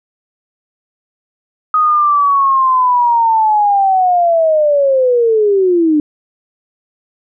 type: linear sweep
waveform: sine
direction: down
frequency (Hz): 1255 to 293.7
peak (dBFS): -8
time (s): 1.74-6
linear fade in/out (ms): 2
effects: none